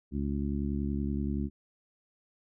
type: harmonic tone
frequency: 70.6 Hz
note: C#2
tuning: 32 cents sharp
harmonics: 1 / 2 / 3 / 4 / 5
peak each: -33 / -37 / -33 / -37 / -42 dBFS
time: 0.11-1.5 s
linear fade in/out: 50 ms
effects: none